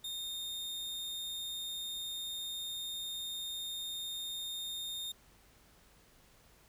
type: tone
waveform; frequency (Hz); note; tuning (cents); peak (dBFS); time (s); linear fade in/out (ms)
40% pulse; 3663; A#7; -31; -37; 0.04-5.12; 5
effects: added 50 Hz sine -70 dBFS peak until 6.68 s + pink hiss -64 dBFS RMS until 6.68 s